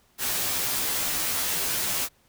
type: noise with comb filter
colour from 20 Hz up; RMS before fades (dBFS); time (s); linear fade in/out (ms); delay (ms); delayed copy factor
white; -27; 0.18-2.09; 50; 14; -1
effects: pink hiss -63 dBFS RMS until 2.28 s